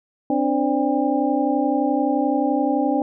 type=tone cluster; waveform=sine; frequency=262.6 / 294.2 / 519 / 583 / 802 Hz; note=C4 / D4 / C5 / D5 / G5; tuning=+6 / +3 / -14 / -13 / +39 cents; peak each=-23 / -21 / -27 / -27 / -24 dBFS; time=0.3-3.02 s; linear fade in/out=2 ms; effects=none